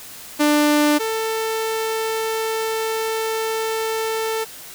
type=tone pair in turn; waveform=sawtooth; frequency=296.7 / 444.5 Hz; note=D4 / A4; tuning=+18 / +18 cents; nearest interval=perfect fifth; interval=700 cents; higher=second; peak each=-10 / -17 dBFS; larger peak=first; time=0.39-0.99 / 0.99-4.45 s; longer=second; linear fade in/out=20 ms; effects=white hiss -38 dBFS RMS until 4.74 s